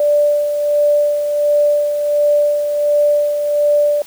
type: tone with tremolo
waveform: sine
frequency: 587.3 Hz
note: D5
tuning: in tune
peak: -9 dBFS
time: 0-4.02 s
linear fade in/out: 2 ms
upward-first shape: sine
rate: 1.4 Hz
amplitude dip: 50%
effects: white hiss -40 dBFS RMS until 4.06 s